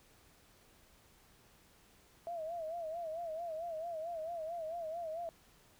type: tone with vibrato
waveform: sine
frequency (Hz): 659.3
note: E5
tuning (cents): 0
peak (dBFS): -38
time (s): 2.27-5.29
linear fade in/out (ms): 0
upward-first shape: sine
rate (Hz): 4.5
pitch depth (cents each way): 97
effects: pink hiss -65 dBFS RMS until 5.79 s